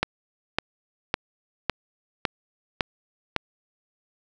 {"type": "click train", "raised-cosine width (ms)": 0.3, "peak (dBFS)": -5, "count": 7, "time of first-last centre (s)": [0.03, 3.363], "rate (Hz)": 1.8, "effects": []}